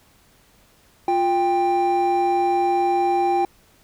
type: tone pair together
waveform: triangle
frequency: 351.1 / 791 Hz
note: F4 / G5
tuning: +9 / +15 cents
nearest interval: octave + major second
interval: 1406 cents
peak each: -19 / -16 dBFS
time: 1.08-3.45 s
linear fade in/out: 2 ms
effects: tanh soft clip ceiling -8 dBFS + pink hiss -56 dBFS RMS until 3.83 s